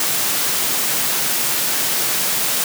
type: high-pass noise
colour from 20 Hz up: white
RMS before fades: -19 dBFS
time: 0-2.64 s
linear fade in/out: 2 ms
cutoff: 110 Hz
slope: 48 dB/octave
effects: none